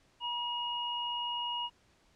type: tone pair together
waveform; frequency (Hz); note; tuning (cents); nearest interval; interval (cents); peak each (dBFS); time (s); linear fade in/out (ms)
sine; 959 / 2874; A#5 / F7; +49 / +49; octave + perfect fifth; 1900; -36 / -35; 0.2-1.7; 50
effects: pink hiss -67 dBFS RMS until 2.15 s + low-pass 7000 Hz 12 dB/octave